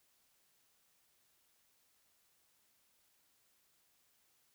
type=silence; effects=white hiss -74 dBFS RMS until 4.54 s